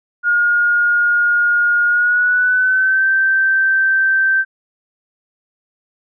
sine tone with pitch glide, 1428 to 1557.2 Hz, F6 to G6, +38 to -12 cents, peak -11 dBFS, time 0.23-4.45 s, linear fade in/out 50 ms, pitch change +150 cents, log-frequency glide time 1.86-3.07 s, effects none

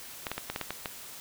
clicks, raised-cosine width 0.3 ms, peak -16 dBFS, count 8, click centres 0.268 / 0.316 / 0.38 / 0.5 / 0.561 / 0.613 / 0.706 / 0.858 s, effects white hiss -45 dBFS RMS until 1.2 s

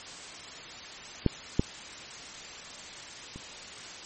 clicks, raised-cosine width 3 ms, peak -9 / -9 / -28 dBFS, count 3, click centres 1.263 / 1.595 / 3.36 s, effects white hiss -43 dBFS RMS until 4.05 s + MP3 32 kbps

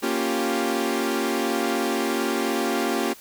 sawtooth chord, G half-diminished seventh, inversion first, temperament equal, 233.1 / 277.2 / 349.2 / 392 Hz, Bb3 / Db4 / F4 / G4, 0 / 0 / 0 / 0 cents, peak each -24 dBFS, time 0.02-3.14 s, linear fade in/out 20 ms, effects white hiss -47 dBFS RMS until 3.2 s

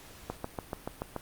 click train, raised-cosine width 1 ms, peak -19 dBFS, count 7, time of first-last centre 0.3-1.163 s, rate 6.95 Hz, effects pink hiss -51 dBFS RMS until 1.21 s + Opus 48 kbps

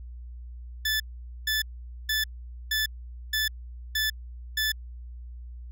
20% pulse tone bursts, 1743 Hz, A6, 17 cents flat, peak -19 dBFS, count 7, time 0.85-4.72 s, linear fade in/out 5 ms, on 150 ms, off 470 ms, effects added 60 Hz sine -38 dBFS peak until 5.71 s

